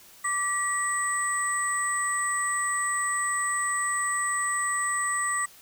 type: tone cluster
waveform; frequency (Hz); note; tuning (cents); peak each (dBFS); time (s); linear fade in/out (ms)
sine; 1167 / 1935 / 8060; D6 / B6 / B8; -11 / -36 / +34; -29; 0.24-5.46; 10
effects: white hiss -52 dBFS RMS until 5.61 s